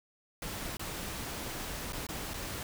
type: noise with dropouts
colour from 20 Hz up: pink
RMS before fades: -39 dBFS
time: 0.42-2.63 s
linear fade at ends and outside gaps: 2 ms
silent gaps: 0.77-0.794 / 1.924-1.931 / 2.068-2.088 / 2.336-2.34 s
effects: none